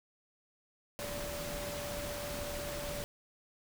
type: tone in noise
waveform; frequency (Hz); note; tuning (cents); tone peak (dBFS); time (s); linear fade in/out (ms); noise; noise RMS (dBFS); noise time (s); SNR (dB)
sine; 581; D5; -19; -41; 0.99-3.04; 0; pink; -41; 0.99-3.04; -3
effects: none